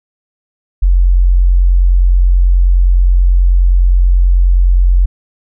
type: tone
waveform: sine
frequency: 44.72 Hz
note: F1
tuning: 42 cents sharp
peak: -5 dBFS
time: 0.82-5.06 s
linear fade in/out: 10 ms
effects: none